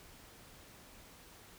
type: silence
effects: pink hiss -57 dBFS RMS until 1.58 s